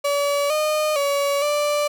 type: tone with pitch steps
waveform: 35% pulse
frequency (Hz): 571 / 612 / 565 / 588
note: D5 / D#5 / C#5 / D5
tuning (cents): -49 / -29 / +33 / +2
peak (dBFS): -17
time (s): 0.04-1.88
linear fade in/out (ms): 10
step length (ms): 460
effects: none